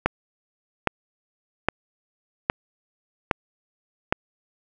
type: click train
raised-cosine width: 0.5 ms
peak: -3 dBFS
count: 6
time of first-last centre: 0.06-4.125 s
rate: 1.23 Hz
effects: none